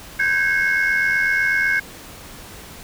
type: tone cluster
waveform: sine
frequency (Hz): 1546 / 1634 / 2174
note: G6 / G#6 / C#7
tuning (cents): -24 / -29 / -34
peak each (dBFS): -19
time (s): 0.19-1.8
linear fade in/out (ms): 10
effects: tanh soft clip ceiling -11 dBFS + pink hiss -39 dBFS RMS until 2.83 s